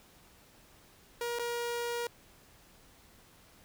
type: tone with dropouts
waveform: sawtooth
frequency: 475.1 Hz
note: A#4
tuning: 33 cents sharp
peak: -29 dBFS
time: 1.21-2.07 s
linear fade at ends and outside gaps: 2 ms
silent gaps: 1.388-1.394 s
effects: pink hiss -60 dBFS RMS until 3.64 s